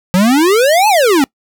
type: exponential two-way sweep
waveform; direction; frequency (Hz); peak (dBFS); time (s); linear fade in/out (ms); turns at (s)
square; up then down; 174.61 to 887 to 258.4; -8; 0.14-1.24; 0; 0.88
effects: noise-tail reverb RT60 0.1 s tail -25 dB re dry